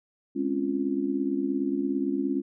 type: chord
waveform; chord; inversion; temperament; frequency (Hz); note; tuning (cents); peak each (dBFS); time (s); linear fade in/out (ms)
sine; Db major seventh; second; just; 207.9 / 259.9 / 277.2 / 346.5; Ab3 / C4 / Db4 / F4; +2 / -11 / 0 / -14; -33 / -33 / -27 / -31; 0.35-2.42; 20
effects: none